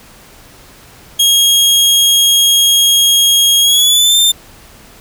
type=tone with pitch glide; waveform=sawtooth; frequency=3270 to 3587 Hz; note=G#7 to A7; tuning=-28 to +33 cents; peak=-4 dBFS; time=1.19-4.32 s; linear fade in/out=10 ms; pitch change=+161 cents; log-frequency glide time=3.61-4.17 s; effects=pink hiss -40 dBFS RMS until 5 s